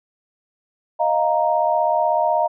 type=chord; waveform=sine; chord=Eb suspended second; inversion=none; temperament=equal; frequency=622.3 / 698.5 / 932.3 Hz; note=Eb5 / F5 / Bb5; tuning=0 / 0 / 0 cents; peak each=-20 dBFS; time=0.99-2.48 s; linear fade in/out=20 ms; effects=none